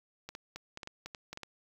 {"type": "clicks", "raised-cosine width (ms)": 0.2, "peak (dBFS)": -25, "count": 11, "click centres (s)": [0.29, 0.351, 0.56, 0.774, 0.832, 0.874, 1.06, 1.148, 1.33, 1.374, 1.433], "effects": ["9-bit"]}